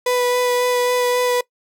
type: tone with vibrato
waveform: 35% pulse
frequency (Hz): 493.9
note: B4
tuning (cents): 0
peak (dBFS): -14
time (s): 0.06-1.41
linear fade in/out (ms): 5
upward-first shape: sine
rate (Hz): 3.7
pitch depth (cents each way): 11
effects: noise-tail reverb RT60 0.1 s tail -21 dB re dry